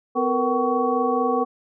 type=tone cluster; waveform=sine; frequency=253.5 / 457 / 481.4 / 760 / 1121 Hz; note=B3 / A#4 / B4 / F#5 / C#6; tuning=+45 / -34 / -44 / +46 / +19 cents; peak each=-25 dBFS; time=0.15-1.45 s; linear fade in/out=20 ms; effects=none